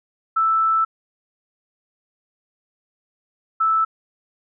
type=tone pair in turn; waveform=sine; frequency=1320 / 1315.4 Hz; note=E6 / E6; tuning=+2 / -4 cents; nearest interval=unison; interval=6 cents; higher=first; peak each=-15 dBFS; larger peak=neither; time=0.36-0.85 / 3.6-3.85 s; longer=first; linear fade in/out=10 ms; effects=none